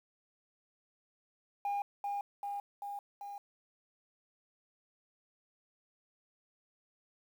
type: tone with echo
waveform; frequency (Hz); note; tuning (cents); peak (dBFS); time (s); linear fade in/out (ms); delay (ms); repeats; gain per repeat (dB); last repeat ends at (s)
sine; 809; G#5; -46; -29; 1.65-1.82; 2; 390; 4; -3; 3.38
effects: tanh soft clip ceiling -31 dBFS + 10-bit